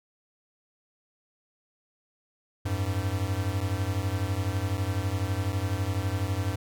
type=beating tone pair; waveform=square; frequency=91.3 / 103.3 Hz; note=F#2 / G#2; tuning=-23 / -9 cents; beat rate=12 Hz; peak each=-30 dBFS; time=2.65-6.56 s; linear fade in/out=10 ms; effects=none